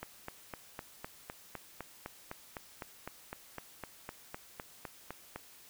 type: click train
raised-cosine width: 0.5 ms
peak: -25 dBFS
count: 22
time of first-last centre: 0.03-5.36 s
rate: 3.94 Hz
effects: white hiss -57 dBFS RMS until 5.69 s